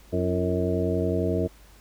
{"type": "harmonic tone with a mistuned harmonic", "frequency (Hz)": 91, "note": "F#2", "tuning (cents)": -28, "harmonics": [1, 2, 3, 4, 5, 6, 7], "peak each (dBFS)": [-28, -30, -31, -29, -29, -36, -31], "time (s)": [0.12, 1.48], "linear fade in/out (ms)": 20, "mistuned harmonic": 4, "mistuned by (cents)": -88, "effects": ["added 50 Hz sine -51 dBFS peak until 1.8 s", "pink hiss -55 dBFS RMS until 1.8 s"]}